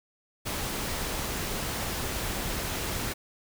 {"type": "noise", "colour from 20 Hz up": "pink", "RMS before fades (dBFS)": -32, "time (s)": [0.45, 3.14], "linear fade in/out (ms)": 20, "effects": []}